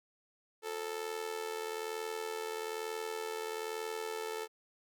sawtooth tone with amplitude modulation, 440 Hz, A4, in tune, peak -30 dBFS, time 0.62-4.48 s, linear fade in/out 50 ms, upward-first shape sine, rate 81.1 Hz, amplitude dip 70%, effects none

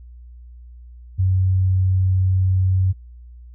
sine tone, 93.6 Hz, F#2, 20 cents sharp, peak -14 dBFS, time 1.18-2.93 s, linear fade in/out 20 ms, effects added 60 Hz sine -38 dBFS peak until 3.54 s

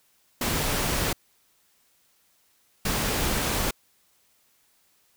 pink noise bursts at uneven times, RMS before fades -26 dBFS, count 2, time 0.41-1.13 / 2.85-3.71 s, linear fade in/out 5 ms, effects white hiss -65 dBFS RMS until 5.16 s

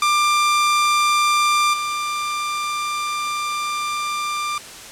sawtooth tone with level steps, 1189 Hz, D6, 21 cents sharp, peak -11 / -18 dBFS, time 0.02-4.58 s, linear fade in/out 2 ms, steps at 1.73 s, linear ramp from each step 10 ms, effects white hiss -37 dBFS RMS until 4.91 s + low-pass 9000 Hz 12 dB/octave

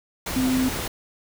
sine tone in noise, 257.7 Hz, C4, 26 cents flat, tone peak -19 dBFS, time 0.36-0.69 s, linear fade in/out 5 ms, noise pink, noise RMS -29 dBFS, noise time 0.26-0.88 s, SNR +7 dB, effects none

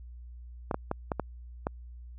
clicks, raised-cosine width 1 ms, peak -15 dBFS, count 6, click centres 0.712 / 0.744 / 0.914 / 1.118 / 1.197 / 1.669 s, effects added 60 Hz sine -43 dBFS peak until 2.18 s

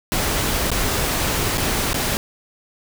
pink noise with dropouts, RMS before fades -21 dBFS, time 0.12-2.17 s, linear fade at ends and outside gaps 0 ms, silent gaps 0.704-0.716 / 1.574-1.58 / 1.931-1.943 s, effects none

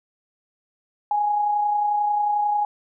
sine tone with amplitude modulation, 830.6 Hz, G#5, in tune, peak -17 dBFS, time 1.11-2.65 s, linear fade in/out 2 ms, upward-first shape sine, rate 31.2 Hz, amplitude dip 35%, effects none

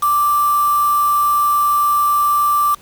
sine tone with quantisation, 1174.7 Hz, D6, in tune, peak -12 dBFS, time 0.02-2.75 s, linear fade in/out 10 ms, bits 4, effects pink hiss -47 dBFS RMS until 2.81 s

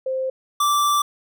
sine / square tone pair in turn, 523.3 / 1168.7 Hz, C5 / D6, 0 / -9 cents, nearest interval octave + major second, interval 1391 cents, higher second, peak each -21 / -17 dBFS, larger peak second, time 0.06-0.3 / 0.6-1.02 s, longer second, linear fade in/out 5 ms, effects none

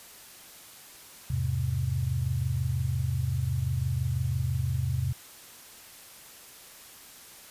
sine chord, E augmented, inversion none, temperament just, 82.41 / 103.01 / 128.76 Hz, E2 / G#2 / B#2, 0 / -14 / -27 cents, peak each -31 / -32 / -28 dBFS, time 1.3-5.13 s, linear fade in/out 5 ms, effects white hiss -49 dBFS RMS until 7.5 s + resampled to 32000 Hz

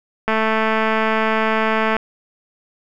click train, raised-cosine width 0.5 ms, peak -4 dBFS, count 372, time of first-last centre 0.28-1.966 s, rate 220 Hz, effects none

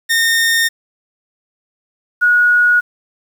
sawtooth / sine tone pair in turn, 1831 / 1453.3 Hz, A#6 / F#6, -32 / -31 cents, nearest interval major third, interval 399 cents, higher first, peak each -8 dBFS, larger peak neither, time 0.09-0.69 / 2.21-2.81 s, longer neither, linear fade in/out 20 ms, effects 7-bit

